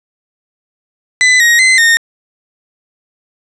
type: tone with pitch steps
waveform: 40% pulse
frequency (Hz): 2006 / 1882 / 2051 / 1840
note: B6 / A#6 / C7 / A#6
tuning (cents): +26 / +16 / -35 / -23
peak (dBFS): -5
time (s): 1.21-1.97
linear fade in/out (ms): 0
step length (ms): 190
effects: resampled to 24000 Hz + 7-bit